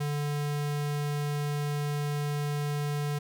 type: tone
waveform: square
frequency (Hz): 146.3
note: D3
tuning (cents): -6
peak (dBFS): -29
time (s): 0-3.19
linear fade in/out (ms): 10
effects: none